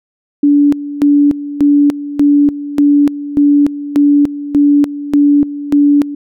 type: tone with tremolo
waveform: sine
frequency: 288.5 Hz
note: D4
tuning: 31 cents flat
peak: -5 dBFS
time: 0.43-6.15 s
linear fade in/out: 5 ms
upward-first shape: square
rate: 1.7 Hz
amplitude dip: 80%
effects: none